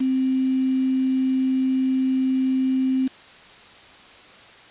sine tone with quantisation, 261.6 Hz, C4, in tune, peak -18 dBFS, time 0-3.08 s, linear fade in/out 10 ms, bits 6, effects white hiss -46 dBFS RMS until 4.7 s + resampled to 8000 Hz

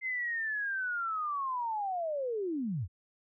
sine linear sweep, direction down, 2086 to 72.2 Hz, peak -31 dBFS, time 0.01-2.88 s, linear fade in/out 50 ms, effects none

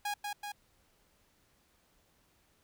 sawtooth tone with echo, 823 Hz, G#5, 16 cents flat, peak -29 dBFS, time 0.05-0.14 s, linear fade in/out 5 ms, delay 190 ms, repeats 2, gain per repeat -3 dB, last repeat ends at 0.52 s, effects pink hiss -70 dBFS RMS until 2.63 s

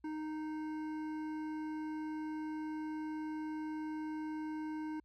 sine tone with hard clipping, 309.7 Hz, D#4, 8 cents flat, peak -40 dBFS, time 0.04-5 s, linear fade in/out 5 ms, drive 11 dB, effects added 60 Hz sine -69 dBFS peak until 5.04 s

